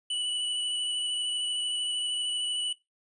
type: tone with vibrato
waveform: square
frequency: 2960 Hz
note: F#7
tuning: in tune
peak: -29 dBFS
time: 0.1-2.73 s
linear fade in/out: 5 ms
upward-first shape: square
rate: 13 Hz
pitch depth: 11 cents each way
effects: noise-tail reverb RT60 0.2 s tail -20 dB re dry + resampled to 24000 Hz